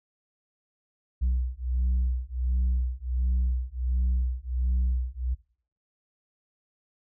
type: beating tone pair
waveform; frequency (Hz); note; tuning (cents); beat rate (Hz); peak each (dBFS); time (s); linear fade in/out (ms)
sine; 61.74 / 63.14; B1 / B1; 0 / +39; 1.4; -25; 1.21-5.35; 20
effects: noise-tail reverb RT60 0.5 s tail -22 dB re dry + tanh soft clip ceiling -20 dBFS